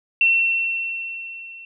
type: tone with level ramp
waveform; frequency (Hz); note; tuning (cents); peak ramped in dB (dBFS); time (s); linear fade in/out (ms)
sine; 2708; E7; +46; -12 to -37; 0.21-1.65; 2
effects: none